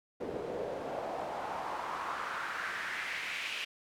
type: noise with band-pass filter sweep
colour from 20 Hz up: pink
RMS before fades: -38 dBFS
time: 0.2-3.65 s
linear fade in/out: 10 ms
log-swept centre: 400 to 2700 Hz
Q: 3
effects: none